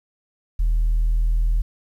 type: tone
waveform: sine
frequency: 40.18 Hz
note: E1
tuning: 44 cents flat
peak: -14 dBFS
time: 0.59-1.62 s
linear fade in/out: 10 ms
effects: tanh soft clip ceiling -14 dBFS + 9-bit